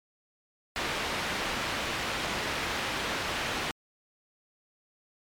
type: low-pass noise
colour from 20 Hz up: white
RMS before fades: -32 dBFS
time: 0.76-3.71 s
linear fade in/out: 0 ms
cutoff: 2800 Hz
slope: 12 dB/octave
effects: MP3 96 kbps